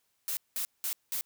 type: noise bursts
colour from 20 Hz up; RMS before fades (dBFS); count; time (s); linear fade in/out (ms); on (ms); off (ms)
blue; -33; 4; 0.28-1.21; 0; 90; 190
effects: white hiss -75 dBFS RMS until 1.25 s